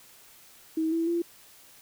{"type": "tone with pitch steps", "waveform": "sine", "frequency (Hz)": [319.7, 330.2, 341.1], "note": ["D#4", "E4", "F4"], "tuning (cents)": [47, 3, -41], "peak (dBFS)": -24, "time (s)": [0.77, 1.22], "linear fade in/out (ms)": 5, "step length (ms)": 150, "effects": ["white hiss -54 dBFS RMS until 1.81 s"]}